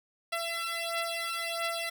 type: beating tone pair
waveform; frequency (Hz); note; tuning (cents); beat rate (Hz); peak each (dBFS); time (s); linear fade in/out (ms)
10% pulse; 672 / 673.5; E5 / E5; +33 / +37; 1.5; -26; 0.32-1.9; 10
effects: none